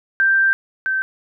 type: tone pair in turn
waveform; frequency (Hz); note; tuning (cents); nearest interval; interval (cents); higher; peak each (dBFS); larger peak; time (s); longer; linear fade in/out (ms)
sine; 1572 / 1549.5; G6 / G6; +4 / -21; unison; 25; first; -12 / -17; first; 0.2-0.53 / 0.86-1.02; first; 0
effects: none